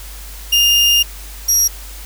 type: tone pair in turn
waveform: 35% pulse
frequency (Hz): 2819 / 5677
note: F7 / F8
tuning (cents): +16 / +27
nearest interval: octave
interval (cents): 1211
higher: second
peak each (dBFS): -8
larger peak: neither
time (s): 0.52-1.03 / 1.48-1.68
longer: first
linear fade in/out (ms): 10
effects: added 50 Hz sine -31 dBFS peak until 2.05 s + white hiss -36 dBFS RMS until 2.05 s